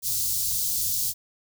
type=band-stop noise; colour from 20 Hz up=white; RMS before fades=-26 dBFS; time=0.02-1.14 s; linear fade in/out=50 ms; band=140 to 4500 Hz; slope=24 dB/octave; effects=none